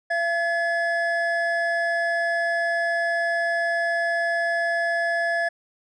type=tone pair together; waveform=triangle; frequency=679 / 1706 Hz; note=F5 / G#6; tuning=-49 / +46 cents; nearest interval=octave + major third; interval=1595 cents; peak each=-22 dBFS; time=0.1-5.49 s; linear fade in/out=10 ms; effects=resampled to 24000 Hz